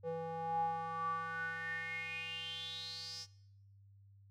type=tone with band-pass filter sweep; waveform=square; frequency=164.81 Hz; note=E3; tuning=in tune; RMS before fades=-41 dBFS; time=0.03-3.27 s; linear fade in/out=50 ms; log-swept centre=550 to 5400 Hz; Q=9.3; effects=noise-tail reverb RT60 0.8 s tail -21 dB re dry + added 99 Hz sine -59 dBFS peak until 4.3 s